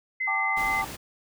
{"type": "tone", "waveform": "sine", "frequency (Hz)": 2054, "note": "C7", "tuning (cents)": -33, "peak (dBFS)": -25, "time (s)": [0.2, 0.82], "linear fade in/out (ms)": 10}
{"type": "chord", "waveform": "sine", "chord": "G suspended second", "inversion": "none", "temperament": "just", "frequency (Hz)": [784, 882, 1176], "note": ["G5", "A5", "D6"], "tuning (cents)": [0, 4, 2], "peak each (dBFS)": [-31, -31, -31], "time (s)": [0.27, 0.85], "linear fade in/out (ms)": 10}
{"type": "noise", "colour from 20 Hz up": "pink", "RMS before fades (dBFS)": -38, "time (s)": [0.56, 0.97], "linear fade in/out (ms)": 20}
{"effects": []}